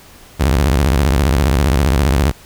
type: tone with vibrato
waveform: sawtooth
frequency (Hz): 68.4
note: C#2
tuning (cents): -23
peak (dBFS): -7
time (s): 0.39-2.32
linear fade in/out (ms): 20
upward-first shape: sine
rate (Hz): 15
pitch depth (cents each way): 300
effects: pink hiss -42 dBFS RMS until 2.45 s